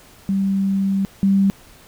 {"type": "tone pair in turn", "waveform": "sine", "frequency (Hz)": [194.9, 195.77], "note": ["G3", "G3"], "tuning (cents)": [-10, -2], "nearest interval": "unison", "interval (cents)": 8, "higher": "second", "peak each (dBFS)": [-16, -12], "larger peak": "second", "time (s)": [[0.29, 1.05], [1.23, 1.5]], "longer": "first", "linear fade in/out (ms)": 0, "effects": ["pink hiss -47 dBFS RMS until 1.87 s"]}